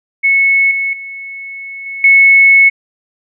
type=tone with level steps; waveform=sine; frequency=2200 Hz; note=C#7; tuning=14 cents flat; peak=-7 / -13 / -24 / -21 / -3 dBFS; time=0.23-2.7 s; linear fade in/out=20 ms; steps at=0.71 / 0.93 / 1.86 / 2.04 s; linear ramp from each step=2 ms; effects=none